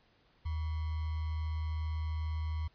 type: tone with sample-and-hold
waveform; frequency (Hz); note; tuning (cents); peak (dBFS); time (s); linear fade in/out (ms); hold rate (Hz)
sine; 78.8; D#2; +23; -32; 0.45-2.68; 10; 1050
effects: pink hiss -68 dBFS RMS until 2.74 s + resampled to 11025 Hz